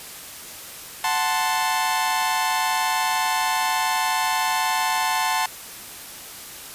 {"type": "chord", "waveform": "sawtooth", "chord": "F# diminished", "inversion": "none", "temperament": "equal", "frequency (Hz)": [740, 880, 1046.5], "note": ["F#5", "A5", "C6"], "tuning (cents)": [0, 0, 0], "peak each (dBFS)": [-23, -19, -22], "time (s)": [1.04, 5.46], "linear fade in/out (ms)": 2, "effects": ["white hiss -38 dBFS RMS until 6.74 s", "resampled to 32000 Hz"]}